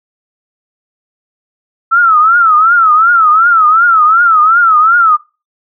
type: tone with vibrato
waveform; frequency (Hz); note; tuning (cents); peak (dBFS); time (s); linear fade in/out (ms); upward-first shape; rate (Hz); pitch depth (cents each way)
sine; 1318.5; E6; 0; -4; 1.91-5.17; 20; triangle; 2.7; 160
effects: noise-tail reverb RT60 0.3 s tail -24 dB re dry

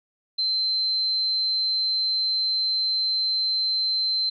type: tone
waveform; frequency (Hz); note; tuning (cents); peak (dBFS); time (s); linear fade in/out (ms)
sine; 4100; C8; -36; -21; 0.38-4.3; 10
effects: none

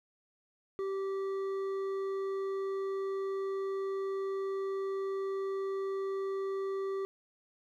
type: tone with hard clipping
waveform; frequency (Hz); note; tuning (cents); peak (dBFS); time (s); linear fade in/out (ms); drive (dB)
sine; 388.7; G4; -15; -34; 0.79-7.05; 0; 7
effects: none

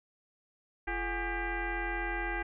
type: tone with frequency modulation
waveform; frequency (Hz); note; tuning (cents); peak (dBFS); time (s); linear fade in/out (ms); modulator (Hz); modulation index
sine; 820; G#5; -22; -31; 0.87-2.43; 10; 388; 3.5
effects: none

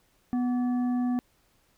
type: harmonic tone with a mistuned harmonic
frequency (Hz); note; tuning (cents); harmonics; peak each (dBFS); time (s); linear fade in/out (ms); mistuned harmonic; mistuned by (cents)
246.9; B3; 0; 1 / 3 / 5 / 7; -24 / -38 / -47 / -52; 0.33-1.19; 0; 5; -120
effects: pink hiss -67 dBFS RMS until 1.77 s

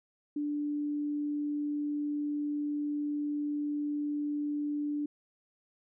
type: tone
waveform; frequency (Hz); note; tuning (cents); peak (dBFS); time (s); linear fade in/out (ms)
sine; 293.7; D4; 0; -30; 0.36-5.06; 5
effects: none

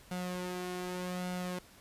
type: tone with flanger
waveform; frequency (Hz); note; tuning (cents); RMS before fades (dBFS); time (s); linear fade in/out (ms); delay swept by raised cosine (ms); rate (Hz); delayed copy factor
sawtooth; 180.7; F#3; -41; -38; 0.11-1.59; 5; 1.4 to 2.7; 0.84; +0.5
effects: pink hiss -58 dBFS RMS until 1.8 s + resampled to 32000 Hz

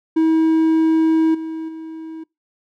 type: tone with level steps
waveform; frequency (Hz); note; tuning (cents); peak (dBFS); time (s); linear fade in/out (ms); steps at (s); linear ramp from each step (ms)
triangle; 321; E4; -46; -10 / -22 / -27; 0.16-2.24; 10; 1.34 / 1.68; 10
effects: noise-tail reverb RT60 0.2 s tail -24 dB re dry

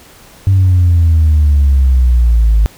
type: exponential sweep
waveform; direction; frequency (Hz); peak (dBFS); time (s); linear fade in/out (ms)
sine; down; 98 to 52.2; -4; 0.47-2.66; 0
effects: tanh soft clip ceiling -3 dBFS + pink hiss -40 dBFS RMS until 2.77 s

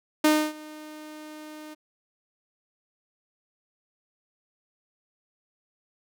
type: tone with ADSR envelope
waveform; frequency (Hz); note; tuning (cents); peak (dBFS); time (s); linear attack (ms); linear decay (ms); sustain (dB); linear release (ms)
sawtooth; 306.2; D#4; -28; -12; 0.24-1.75; 6; 280; -24; 20
effects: none

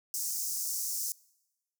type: high-pass noise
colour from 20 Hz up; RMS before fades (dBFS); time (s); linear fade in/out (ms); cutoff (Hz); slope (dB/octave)
pink; -34; 0.14-1.12; 0; 5400; 48
effects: noise-tail reverb RT60 1.0 s tail -24 dB re dry

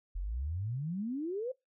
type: exponential sweep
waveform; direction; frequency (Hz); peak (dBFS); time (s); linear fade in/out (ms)
sine; up; 41.2 to 535; -33; 0.15-1.52; 10
effects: noise-tail reverb RT60 0.2 s tail -22 dB re dry

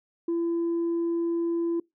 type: tone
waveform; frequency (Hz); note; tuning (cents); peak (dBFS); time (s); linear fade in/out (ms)
sine; 337.5; E4; +41; -22; 0.28-1.8; 5
effects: noise-tail reverb RT60 0.2 s tail -26 dB re dry + tanh soft clip ceiling -22 dBFS

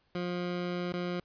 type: tone with dropouts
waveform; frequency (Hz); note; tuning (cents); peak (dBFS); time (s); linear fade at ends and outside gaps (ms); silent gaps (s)
20% pulse; 177.2; F3; +25; -27; 0.15-1.2; 2; 0.924-0.937
effects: pink hiss -71 dBFS RMS until 1.24 s + resampled to 11025 Hz

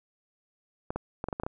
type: clicks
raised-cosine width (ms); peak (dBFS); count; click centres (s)
1; -18; 8; 0.905 / 0.96 / 1.241 / 1.286 / 1.328 / 1.399 / 1.435 / 1.465
effects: none

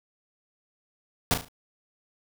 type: noise with echo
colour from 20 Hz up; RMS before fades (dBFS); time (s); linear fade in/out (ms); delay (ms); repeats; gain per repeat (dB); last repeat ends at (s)
pink; -22; 1.31-1.34; 0; 36; 4; -8; 1.484
effects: none

